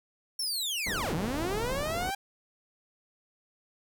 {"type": "linear two-way sweep", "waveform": "sawtooth", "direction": "down then up", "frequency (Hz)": [5540, 146.83, 802], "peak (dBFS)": -27, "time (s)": [0.39, 2.15], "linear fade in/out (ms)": 5, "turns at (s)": 1.14}
{"type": "low-pass noise", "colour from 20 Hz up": "pink", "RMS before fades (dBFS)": -36, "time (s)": [0.86, 2.11], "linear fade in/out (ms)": 10, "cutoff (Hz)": 910, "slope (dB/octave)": 12}
{"effects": []}